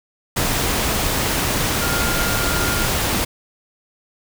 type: tone in noise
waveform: sine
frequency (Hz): 1406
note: F6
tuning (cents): +11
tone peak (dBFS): -25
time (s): 1.81-2.87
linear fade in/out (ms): 10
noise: pink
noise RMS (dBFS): -20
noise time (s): 0.36-3.25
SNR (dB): -8
effects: none